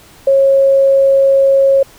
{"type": "tone", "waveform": "sine", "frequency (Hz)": 545, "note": "C#5", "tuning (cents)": -29, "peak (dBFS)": -6, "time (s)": [0.27, 1.83], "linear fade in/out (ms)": 5, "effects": ["pink hiss -42 dBFS RMS until 1.98 s"]}